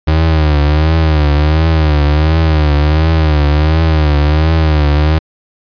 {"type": "tone with vibrato", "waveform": "35% pulse", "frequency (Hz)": 76.9, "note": "D#2", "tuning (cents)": -20, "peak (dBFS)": -6, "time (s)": [0.07, 5.19], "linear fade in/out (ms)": 10, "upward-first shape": "triangle", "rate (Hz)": 1.4, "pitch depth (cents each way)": 100, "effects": ["resampled to 11025 Hz"]}